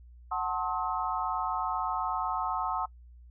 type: chord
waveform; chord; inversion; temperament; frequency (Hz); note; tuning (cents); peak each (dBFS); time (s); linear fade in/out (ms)
sine; F# diminished seventh; none; just; 740 / 888 / 1065.6 / 1278.7; F#5 / A5 / C6 / Eb6; 0 / +16 / +31 / +47; -34; 0.31-2.86; 10
effects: noise-tail reverb RT60 0.1 s tail -23 dB re dry + added 60 Hz sine -49 dBFS peak until 3.3 s